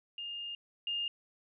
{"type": "tone pair in turn", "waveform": "sine", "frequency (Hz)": [2823, 2823], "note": ["F7", "F7"], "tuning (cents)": [18, 18], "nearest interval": "unison", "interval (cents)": 0, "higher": "neither", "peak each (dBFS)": [-38, -32], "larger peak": "second", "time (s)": [[0.18, 0.55], [0.87, 1.08]], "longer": "first", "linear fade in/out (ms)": 2, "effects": []}